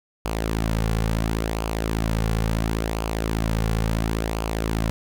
sawtooth tone with flanger, 55 Hz, A1, in tune, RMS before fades -24 dBFS, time 0.25-4.9 s, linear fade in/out 0 ms, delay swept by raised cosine 0.52 to 3.22 ms, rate 0.72 Hz, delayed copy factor -0.5, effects none

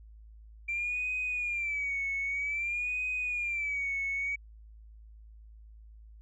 sine tone with vibrato, 2349 Hz, D7, in tune, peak -29 dBFS, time 0.68-4.36 s, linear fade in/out 10 ms, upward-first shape sine, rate 0.52 Hz, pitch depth 110 cents each way, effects tanh soft clip ceiling -25 dBFS + added 54 Hz sine -49 dBFS peak until 6.21 s

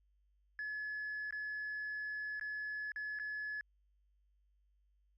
sine tone with dropouts, 1707 Hz, G#6, 47 cents sharp, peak -37 dBFS, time 0.59-3.61 s, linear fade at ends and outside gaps 1 ms, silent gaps 1.308-1.325 / 2.397-2.411 / 2.919-2.96 / 3.189-3.197 s, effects tanh soft clip ceiling -36 dBFS + added 50 Hz sine -70 dBFS peak until 5.17 s

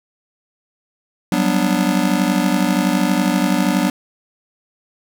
square chord, G major seventh, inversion third, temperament just, 183.75 / 196 / 245 / 294 Hz, F#3 / G3 / B3 / D4, -12 / 0 / -14 / +2 cents, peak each -21 dBFS, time 1.32-3.9 s, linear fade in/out 2 ms, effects none

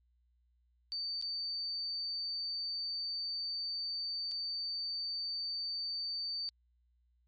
sine tone with dropouts, 4586 Hz, D8, 42 cents flat, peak -35 dBFS, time 0.92-6.49 s, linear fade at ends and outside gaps 0 ms, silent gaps 1.214-1.224 / 4.313-4.317 s, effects added 60 Hz sine -69 dBFS peak until 7.27 s + MP3 48 kbps

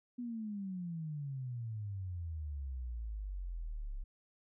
sine exponential sweep, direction down, 248.2 to 32.81 Hz, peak -38 dBFS, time 0.18-4.04 s, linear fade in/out 10 ms, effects none

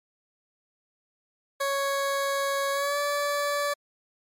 20% pulse tone with pitch glide, 554.4 to 577.3 Hz, C#5 to D5, 0 to -30 cents, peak -20 dBFS, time 1.6-3.74 s, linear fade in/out 10 ms, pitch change +70 cents, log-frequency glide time 2.72-2.98 s, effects MP3 64 kbps

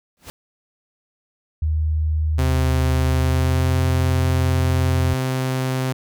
pink noise with exponential growth, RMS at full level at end -32 dBFS, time 0.17-0.3 s, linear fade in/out 0 ms, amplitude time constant 28 ms
sine tone with pitch glide, 77.78 to 87.31 Hz, D#2 to F2, 0 to 0 cents, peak -17 dBFS, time 1.62-5.14 s, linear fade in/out 5 ms, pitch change +200 cents, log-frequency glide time 3.1-3.75 s
sawtooth tone, 130 Hz, C3, 11 cents flat, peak -16 dBFS, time 2.38-5.93 s, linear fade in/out 10 ms
effects none

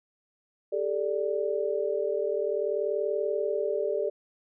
sine chord, G suspended second, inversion none, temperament equal with one note detuned, 399.5 / 440 / 587.3 Hz, G4 / A4 / D5, +33 / 0 / 0 cents, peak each -30 dBFS, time 0.72-4.1 s, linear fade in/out 10 ms, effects none

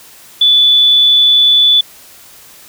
sine tone, 3469 Hz, A7, 25 cents flat, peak -5 dBFS, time 0.41-1.81 s, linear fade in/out 5 ms, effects white hiss -39 dBFS RMS until 2.68 s

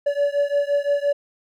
triangle beating tone pair, 570 / 575.8 Hz, C#5 / D5, +48 / -34 cents, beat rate 5.8 Hz, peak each -19 / -20 dBFS, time 0.06-1.13 s, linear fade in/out 10 ms, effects none

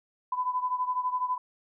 sine beating tone pair, 1000 / 1012 Hz, B5 / B5, +21 / +42 cents, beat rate 12 Hz, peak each -28 / -32 dBFS, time 0.32-1.38 s, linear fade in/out 5 ms, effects none

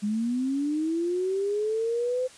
sine linear sweep, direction up, 202.3 to 515 Hz, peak -24 dBFS, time 0.02-2.28 s, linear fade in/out 20 ms, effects white hiss -50 dBFS RMS until 2.37 s + resampled to 22050 Hz

